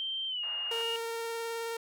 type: tone with pitch glide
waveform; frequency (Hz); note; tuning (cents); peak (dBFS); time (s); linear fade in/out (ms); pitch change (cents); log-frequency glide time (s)
sine; 3136 to 2843; G7 to F7; 0 to +30; -32; 0-0.96; 0; -170; 0.28-0.43
type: band-pass noise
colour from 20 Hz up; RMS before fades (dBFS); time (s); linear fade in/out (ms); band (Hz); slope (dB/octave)
pink; -50; 0.43-0.82; 5; 710 to 2000; 24
type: tone with vibrato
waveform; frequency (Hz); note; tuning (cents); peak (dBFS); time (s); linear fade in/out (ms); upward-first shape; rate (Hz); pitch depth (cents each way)
sawtooth; 459.6; A#4; -25; -30; 0.71-1.77; 5; triangle; 19; 15
effects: none